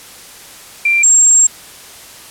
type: tone pair in turn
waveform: sine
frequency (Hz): 2365 / 7508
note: D7 / A#8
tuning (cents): +12 / +11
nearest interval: octave + minor sixth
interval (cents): 1999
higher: second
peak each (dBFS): -9 / -5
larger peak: second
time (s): 0.85-1.03 / 1.03-1.47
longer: second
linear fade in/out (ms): 5
effects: white hiss -36 dBFS RMS until 2.3 s + low-pass 12000 Hz 12 dB/octave